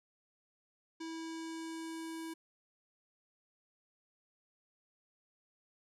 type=tone with low-pass filter sweep; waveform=square; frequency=325.7 Hz; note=E4; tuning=21 cents flat; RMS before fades=-43 dBFS; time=1-2.34 s; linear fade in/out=10 ms; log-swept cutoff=6100 to 11000 Hz; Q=1.7; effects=none